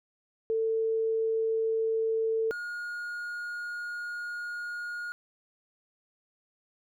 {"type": "tone pair in turn", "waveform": ["sine", "triangle"], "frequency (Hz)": [446.6, 1433.1], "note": ["A4", "F6"], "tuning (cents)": [26, 44], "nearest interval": "octave + minor sixth", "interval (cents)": 2018, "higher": "second", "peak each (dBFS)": [-25, -32], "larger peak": "first", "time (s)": [[0.5, 2.51], [2.51, 5.12]], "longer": "second", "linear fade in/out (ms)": 0, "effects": []}